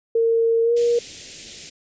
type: tone with pitch glide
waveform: sine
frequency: 457.7 to 474.1 Hz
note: A#4 to A#4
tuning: -32 to +29 cents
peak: -15 dBFS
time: 0.15-0.99 s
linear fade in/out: 5 ms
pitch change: +61 cents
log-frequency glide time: 0.63-0.74 s
type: band-stop noise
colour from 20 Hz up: white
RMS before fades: -35 dBFS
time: 0.76-1.7 s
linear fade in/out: 10 ms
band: 520 to 2200 Hz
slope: 24 dB/octave
effects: resampled to 16000 Hz